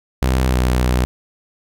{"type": "tone with pitch glide", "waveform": "sawtooth", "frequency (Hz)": [64.2, 62.3], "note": ["C2", "B1"], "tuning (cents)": [-32, 16], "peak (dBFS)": -10, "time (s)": [0.22, 1.05], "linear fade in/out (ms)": 0, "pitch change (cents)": -52, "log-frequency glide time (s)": [0.48, 0.56], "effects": []}